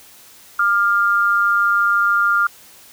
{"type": "tone pair together", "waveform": "sine", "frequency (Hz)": [1203.2, 1396.9], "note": ["D6", "F6"], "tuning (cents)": [42, 0], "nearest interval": "minor third", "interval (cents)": 258, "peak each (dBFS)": [-19, -14], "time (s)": [0.59, 2.47], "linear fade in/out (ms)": 5, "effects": ["white hiss -45 dBFS RMS until 2.92 s"]}